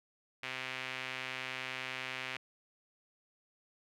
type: tone with band-pass filter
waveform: sawtooth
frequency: 130 Hz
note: C3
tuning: 11 cents flat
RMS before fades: -41 dBFS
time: 0.43-2.37 s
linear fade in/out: 5 ms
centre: 2400 Hz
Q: 2.2
effects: none